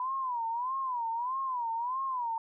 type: tone with vibrato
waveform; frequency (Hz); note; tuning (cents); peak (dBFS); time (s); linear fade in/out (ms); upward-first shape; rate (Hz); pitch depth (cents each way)
sine; 987.8; B5; 0; -30; 0-2.38; 2; sine; 1.6; 150
effects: none